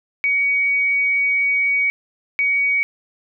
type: tone bursts at uneven times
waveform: sine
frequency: 2252 Hz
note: C#7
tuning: 27 cents sharp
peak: -15 dBFS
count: 2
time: 0.24-1.9 / 2.39-2.83 s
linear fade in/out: 0 ms
effects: none